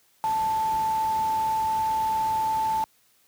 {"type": "tone in noise", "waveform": "sine", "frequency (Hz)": 880, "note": "A5", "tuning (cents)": 0, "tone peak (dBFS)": -22, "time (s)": [0.24, 2.84], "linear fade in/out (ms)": 0, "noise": "pink", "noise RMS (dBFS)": -40, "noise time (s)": [0.24, 2.84], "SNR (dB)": 15, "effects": ["white hiss -63 dBFS RMS until 3.27 s", "high-pass 60 Hz 12 dB/octave"]}